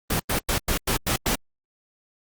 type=noise bursts; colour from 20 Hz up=pink; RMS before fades=-23 dBFS; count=7; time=0.1-1.355 s; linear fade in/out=5 ms; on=97 ms; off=96 ms; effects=Opus 24 kbps